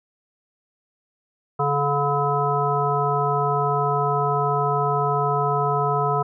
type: harmonic tone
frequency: 143.1 Hz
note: D3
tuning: 45 cents flat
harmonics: 1 / 3 / 5 / 7 / 9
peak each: -25 / -25 / -25 / -25 / -25 dBFS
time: 1.59-6.23 s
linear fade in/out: 10 ms
effects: none